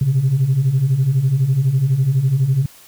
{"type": "beating tone pair", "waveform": "sine", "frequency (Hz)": [124.9, 136.9], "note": ["B2", "C#3"], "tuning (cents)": [20, -21], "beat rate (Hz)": 12, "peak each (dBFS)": [-18, -13], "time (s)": [0.01, 2.66], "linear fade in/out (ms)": 5, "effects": ["tanh soft clip ceiling -8 dBFS", "white hiss -45 dBFS RMS until 2.87 s"]}